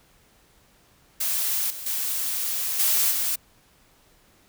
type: noise with level steps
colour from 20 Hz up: blue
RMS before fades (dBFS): -25 / -36 / -27 / -21 / -25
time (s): 1.2-3.36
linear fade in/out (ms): 10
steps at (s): 1.7 / 1.86 / 2.79 / 3.11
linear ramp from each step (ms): 5
effects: pink hiss -59 dBFS RMS until 4.48 s